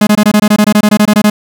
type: tone bursts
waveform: 45% pulse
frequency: 210.2 Hz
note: G#3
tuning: 21 cents sharp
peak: -4 dBFS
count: 16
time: 0.01-1.3 s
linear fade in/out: 5 ms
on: 60 ms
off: 22 ms
effects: none